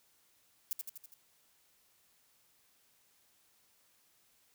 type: noise with echo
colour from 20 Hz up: violet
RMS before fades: -35 dBFS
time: 0.71-0.73 s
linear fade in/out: 0 ms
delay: 82 ms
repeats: 5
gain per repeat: -4 dB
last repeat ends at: 1.14 s
effects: white hiss -70 dBFS RMS until 4.54 s